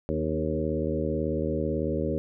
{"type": "harmonic tone with a mistuned harmonic", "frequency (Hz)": 78.1, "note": "D#2", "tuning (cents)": 7, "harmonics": [1, 2, 3, 4, 5, 6, 7], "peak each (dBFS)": [-33, -33, -33, -33, -33, -33, -33], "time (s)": [0.09, 2.18], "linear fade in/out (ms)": 0, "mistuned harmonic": 4, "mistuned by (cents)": -29, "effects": []}